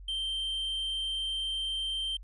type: tone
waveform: triangle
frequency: 3136 Hz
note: G7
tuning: in tune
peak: -29 dBFS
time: 0.08-2.17 s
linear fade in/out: 5 ms
effects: added 46 Hz sine -44 dBFS peak until 2.23 s + resampled to 24000 Hz